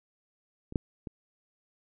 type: clicks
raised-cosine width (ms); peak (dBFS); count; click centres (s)
3; -28 / -13 / -25; 3; 0.724 / 0.758 / 1.072
effects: none